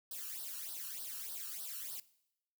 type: noise with flanger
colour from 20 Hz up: blue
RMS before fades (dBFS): -44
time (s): 0.11-2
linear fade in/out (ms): 2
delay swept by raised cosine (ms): 0.21 to 0.73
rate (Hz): 3.3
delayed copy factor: +1
effects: noise-tail reverb RT60 0.8 s tail -19 dB re dry